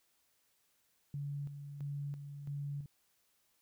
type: tone with tremolo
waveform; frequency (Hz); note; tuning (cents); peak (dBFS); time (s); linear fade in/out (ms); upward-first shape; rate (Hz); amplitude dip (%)
sine; 142.8; D3; -48; -37; 1.14-2.86; 2; square; 1.5; 55
effects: white hiss -75 dBFS RMS until 3.61 s